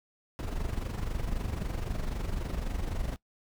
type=noise with amplitude modulation; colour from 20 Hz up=brown; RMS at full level=-30 dBFS; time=0.39-3.16 s; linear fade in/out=0 ms; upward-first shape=sine; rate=23.8 Hz; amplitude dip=65%; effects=noise-tail reverb RT60 0.1 s tail -19 dB re dry